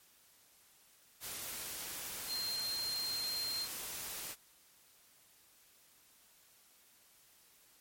sine tone in noise, 4186 Hz, C8, in tune, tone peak -36 dBFS, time 2.27-3.68 s, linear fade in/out 50 ms, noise white, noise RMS -43 dBFS, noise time 1.2-4.36 s, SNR +4 dB, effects white hiss -65 dBFS RMS until 7.8 s + MP3 64 kbps

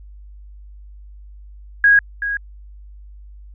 sine tone with echo, 1646 Hz, G#6, 16 cents flat, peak -8 dBFS, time 1.84-1.99 s, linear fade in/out 2 ms, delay 380 ms, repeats 1, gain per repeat -11 dB, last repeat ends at 2.37 s, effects added 50 Hz sine -37 dBFS peak until 3.54 s

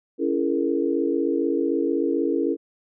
sine chord, A# half-diminished seventh, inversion first, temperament just, 279.7 / 335.6 / 419.5 / 466.2 Hz, C#4 / E4 / G#4 / A#4, +16 / +31 / +17 / 0 cents, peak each -25 / -24 / -27 / -27 dBFS, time 0.18-2.57 s, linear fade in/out 50 ms, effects none

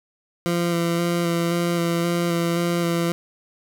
20% pulse tone with vibrato, 170.9 Hz, F3, 37 cents flat, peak -15 dBFS, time 0.46-3.12 s, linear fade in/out 0 ms, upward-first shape square, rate 1.9 Hz, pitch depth 13 cents each way, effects none

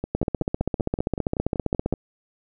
two click trains, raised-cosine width 2 ms, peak -9 / -14 dBFS, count 28 / 11, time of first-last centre 0.15-1.926 / 0.04-1.938 s, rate 15.2 / 5.27 Hz, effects none

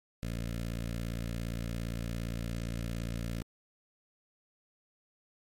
15% pulse tone with notch filter, 57.4 Hz, A#1, 26 cents flat, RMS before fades -36 dBFS, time 0.23-3.42 s, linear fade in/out 0 ms, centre 910 Hz, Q 1.1, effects MP3 64 kbps

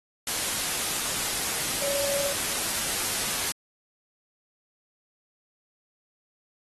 sine tone in noise, 563 Hz, C#5, 27 cents sharp, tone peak -29 dBFS, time 1.82-2.32 s, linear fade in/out 2 ms, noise white, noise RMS -28 dBFS, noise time 0.27-3.52 s, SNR -4 dB, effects AAC 32 kbps

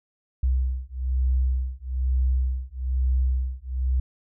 sine beating tone pair, 63.5 / 64.6 Hz, B1 / C2, +49 / -21 cents, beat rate 1.1 Hz, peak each -24 dBFS, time 0.43-4 s, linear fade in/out 5 ms, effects none

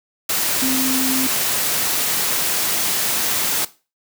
sine tone in noise, 261.6 Hz, C4, in tune, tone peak -20 dBFS, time 0.62-1.27 s, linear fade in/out 5 ms, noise white, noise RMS -20 dBFS, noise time 0.29-3.65 s, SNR -3 dB, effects noise-tail reverb RT60 0.3 s tail -17 dB re dry + high-pass 100 Hz 12 dB/octave

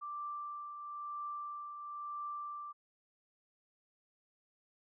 sine tone with tremolo, 1176 Hz, D6, 2 cents sharp, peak -38 dBFS, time 0.01-2.73 s, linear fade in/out 20 ms, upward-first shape triangle, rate 1 Hz, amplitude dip 50%, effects none

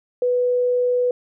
sine tone, 493.9 Hz, B4, in tune, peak -16 dBFS, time 0.22-1.11 s, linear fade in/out 2 ms, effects none

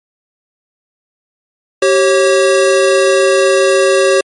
square tone pair together, 386.1 / 546 Hz, G4 / C#5, -26 / -26 cents, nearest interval tritone, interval 600 cents, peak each -11 dBFS, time 1.82-4.21 s, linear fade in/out 5 ms, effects MP3 48 kbps

